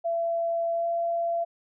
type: tone with pitch glide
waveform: sine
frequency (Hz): 673 to 679.2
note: E5 to F5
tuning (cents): +36 to -48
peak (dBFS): -24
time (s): 0.04-1.45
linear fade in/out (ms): 20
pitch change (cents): +16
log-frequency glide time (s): 0.73-0.87
effects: none